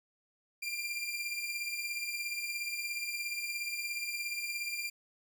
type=beating tone pair; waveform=sawtooth; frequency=2371 / 2388 Hz; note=D7 / D7; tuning=+16 / +28 cents; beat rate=17 Hz; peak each=-38 / -33 dBFS; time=0.62-4.9 s; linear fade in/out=10 ms; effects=11-bit